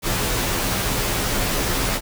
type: noise with comb filter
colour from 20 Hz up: pink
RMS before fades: -22 dBFS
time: 0.02-2.01 s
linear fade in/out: 50 ms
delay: 13 ms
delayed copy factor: -0.7
effects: none